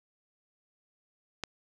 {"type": "click", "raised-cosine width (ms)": 0.2, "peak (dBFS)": -16, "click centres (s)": 1.437, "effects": []}